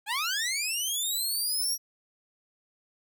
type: linear sweep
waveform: 15% pulse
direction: up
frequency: 788 to 5730 Hz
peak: -21 dBFS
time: 0.06-1.78 s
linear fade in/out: 50 ms
effects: none